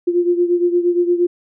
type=beating tone pair; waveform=sine; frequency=348.9 / 357.5 Hz; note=F4 / F4; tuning=-2 / +41 cents; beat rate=8.6 Hz; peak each=-14 / -19 dBFS; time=0.07-1.27 s; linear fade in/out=10 ms; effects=none